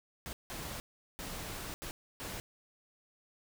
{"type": "noise bursts at uneven times", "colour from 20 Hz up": "pink", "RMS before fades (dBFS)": -42, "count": 5, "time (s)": [[0.26, 0.33], [0.5, 0.8], [1.19, 1.74], [1.82, 1.91], [2.2, 2.4]], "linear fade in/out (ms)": 0, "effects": []}